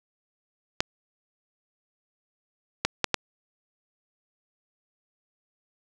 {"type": "clicks", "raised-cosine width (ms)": 0.2, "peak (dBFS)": -4, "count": 4, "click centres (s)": [0.805, 2.85, 3.043, 3.143], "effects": []}